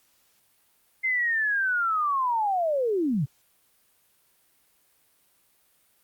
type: linear sweep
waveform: sine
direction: down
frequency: 2093 to 119.1 Hz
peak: -22 dBFS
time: 1.03-3.26 s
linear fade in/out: 20 ms
effects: white hiss -65 dBFS RMS until 6.03 s + Opus 48 kbps